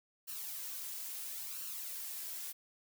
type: noise with flanger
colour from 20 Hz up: blue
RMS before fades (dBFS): -43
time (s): 0.27-2.53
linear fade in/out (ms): 20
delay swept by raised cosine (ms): 0.69 to 3.09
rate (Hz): 0.74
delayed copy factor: +0.55
effects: none